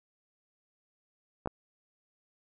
clicks, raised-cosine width 1 ms, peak -19 / -19 dBFS, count 2, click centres 1.459 / 1.474 s, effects none

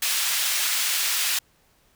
pink high-pass noise, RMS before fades -24 dBFS, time 0.02-1.39 s, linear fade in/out 5 ms, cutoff 2200 Hz, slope 12 dB/octave, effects pink hiss -62 dBFS RMS until 1.95 s

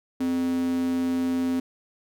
square tone with high-pass filter, 86.2 Hz, F2, 22 cents flat, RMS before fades -25 dBFS, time 0.2-1.6 s, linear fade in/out 5 ms, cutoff 270 Hz, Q 6.7, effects none

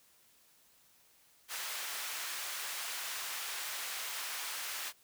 pink high-pass noise, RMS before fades -40 dBFS, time 1.48-4.93 s, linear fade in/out 50 ms, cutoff 1300 Hz, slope 12 dB/octave, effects white hiss -66 dBFS RMS until 5.03 s

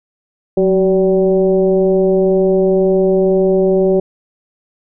sine tone with frequency modulation, 379 Hz, F#4, 42 cents sharp, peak -9 dBFS, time 0.57-4 s, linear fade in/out 5 ms, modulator 195 Hz, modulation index 0.93, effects none

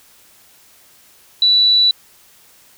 sine tone, 3951 Hz, B7, in tune, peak -9 dBFS, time 1.42-1.91 s, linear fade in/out 2 ms, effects white hiss -49 dBFS RMS until 2.77 s

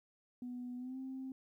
sine tone with pitch glide, 246.9 to 263.1 Hz, B3 to C4, 0 to +10 cents, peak -40 dBFS, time 0.42-1.32 s, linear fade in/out 2 ms, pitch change +110 cents, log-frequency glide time 0.77-0.98 s, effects tanh soft clip ceiling -37 dBFS + 13-bit

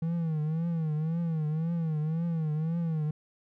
triangle tone with vibrato, 160.7 Hz, E3, 44 cents flat, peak -25 dBFS, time 0.02-3.11 s, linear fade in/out 5 ms, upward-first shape triangle, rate 1.9 Hz, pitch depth 120 cents each way, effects none

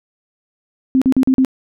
sine tone bursts, 261.6 Hz, C4, in tune, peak -9 dBFS, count 5, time 0.95-1.448 s, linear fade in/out 0 ms, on 66 ms, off 42 ms, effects none

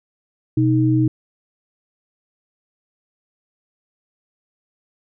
sine tone pair together, 125.08 / 313.1 Hz, B2 / D#4, +22 / +11 cents, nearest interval octave + major third, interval 1589 cents, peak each -16 dBFS, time 0.57-1.08 s, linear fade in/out 5 ms, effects none

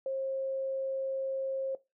sine tone, 535 Hz, C5, 38 cents sharp, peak -30 dBFS, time 0.06-1.75 s, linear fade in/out 2 ms, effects noise-tail reverb RT60 0.2 s tail -17 dB re dry

